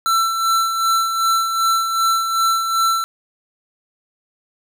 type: tone with tremolo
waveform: square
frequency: 1340 Hz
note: E6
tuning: 28 cents sharp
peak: -14 dBFS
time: 0.06-3.04 s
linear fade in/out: 0 ms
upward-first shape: sine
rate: 2.6 Hz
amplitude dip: 50%
effects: none